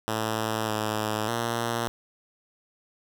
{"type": "tone with pitch steps", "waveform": "5% pulse", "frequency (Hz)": [110.2, 107.9, 116.9], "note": ["A2", "A2", "A#2"], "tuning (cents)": [3, -33, 5], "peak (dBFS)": -15, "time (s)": [0.08, 1.88], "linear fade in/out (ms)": 0, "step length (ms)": 600, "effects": []}